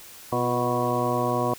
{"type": "harmonic tone with a mistuned harmonic", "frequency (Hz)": 122.7, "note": "B2", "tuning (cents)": -11, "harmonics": [1, 2, 3, 4, 5, 6, 8, 9], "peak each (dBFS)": [-30, -30, -30, -30, -30, -30, -30, -30], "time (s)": [0.32, 1.54], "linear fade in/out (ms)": 5, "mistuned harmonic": 3, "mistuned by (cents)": -47, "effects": ["white hiss -45 dBFS RMS until 1.58 s"]}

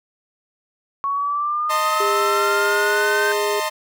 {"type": "exponential sweep", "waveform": "sine", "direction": "up", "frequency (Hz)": [1108, 1561], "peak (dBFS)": -19, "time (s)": [1.04, 3.32], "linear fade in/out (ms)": 0}
{"type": "chord", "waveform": "sawtooth", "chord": "A diminished", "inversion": "second", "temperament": "equal with one note detuned", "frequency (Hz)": [622.3, 895.4, 1046.5], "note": ["Eb5", "A5", "C6"], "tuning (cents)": [0, 30, 0], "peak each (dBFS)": [-21, -22, -22], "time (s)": [1.69, 3.7], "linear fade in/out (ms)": 20}
{"type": "tone with pitch glide", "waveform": "sine", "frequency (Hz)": [404.2, 413.4], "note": ["G#4", "G#4"], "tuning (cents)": [-47, -8], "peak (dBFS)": -21, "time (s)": [2, 3.6], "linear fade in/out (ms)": 5, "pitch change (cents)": 39, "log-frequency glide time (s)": [2.53, 3]}
{"effects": []}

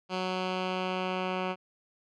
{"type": "tone with low-pass filter sweep", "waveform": "10% pulse", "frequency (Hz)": 185, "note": "F#3", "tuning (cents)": 0, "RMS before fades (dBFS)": -32, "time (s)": [0.09, 1.56], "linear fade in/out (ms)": 50, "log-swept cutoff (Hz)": [4000, 2400], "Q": 1.6, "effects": []}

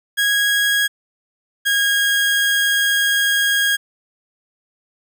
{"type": "tone pair in turn", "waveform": "30% pulse", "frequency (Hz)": [1649, 1634.8], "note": ["G#6", "G#6"], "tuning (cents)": [-13, -28], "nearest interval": "unison", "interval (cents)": 15, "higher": "first", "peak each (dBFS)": -12, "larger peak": "neither", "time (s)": [[0.17, 0.88], [1.65, 3.77]], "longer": "second", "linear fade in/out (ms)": 20, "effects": []}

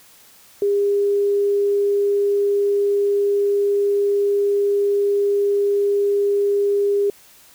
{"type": "tone", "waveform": "sine", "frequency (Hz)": 404.2, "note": "G#4", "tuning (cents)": -47, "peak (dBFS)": -15, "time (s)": [0.62, 7.1], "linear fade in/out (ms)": 2, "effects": ["white hiss -49 dBFS RMS until 7.54 s"]}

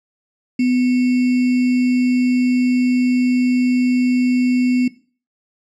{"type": "tone with sample-and-hold", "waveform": "sine", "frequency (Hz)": 250, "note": "B3", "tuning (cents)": 21, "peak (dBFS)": -13, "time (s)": [0.59, 4.88], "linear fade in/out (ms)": 5, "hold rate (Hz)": 2450, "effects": ["noise-tail reverb RT60 0.4 s tail -18 dB re dry", "low-pass 5000 Hz 12 dB/octave"]}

